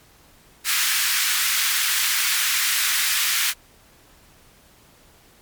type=high-pass noise; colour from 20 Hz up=pink; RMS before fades=-21 dBFS; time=0.64-3.54 s; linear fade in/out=50 ms; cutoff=1500 Hz; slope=24 dB/octave; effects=pink hiss -53 dBFS RMS until 5.41 s + MP3 96 kbps